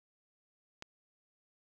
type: click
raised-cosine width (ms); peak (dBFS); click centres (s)
0.2; -26; 0.824
effects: none